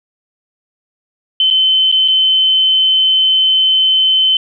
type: tone with dropouts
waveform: sine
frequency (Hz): 3064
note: G7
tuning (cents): -40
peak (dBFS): -8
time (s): 1.4-4.37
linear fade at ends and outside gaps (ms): 2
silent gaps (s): 1.503-1.509 / 1.916-1.924 / 2.079-2.083
effects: none